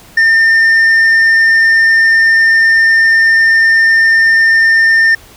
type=tone with tanh clipping; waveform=sine; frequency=1807 Hz; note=A6; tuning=46 cents sharp; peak=-6 dBFS; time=0.17-5.15 s; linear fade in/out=5 ms; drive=4 dB; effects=pink hiss -39 dBFS RMS until 5.36 s